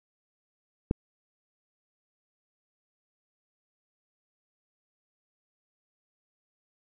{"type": "click", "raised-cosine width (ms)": 3, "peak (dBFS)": -11, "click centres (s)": 0.911, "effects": []}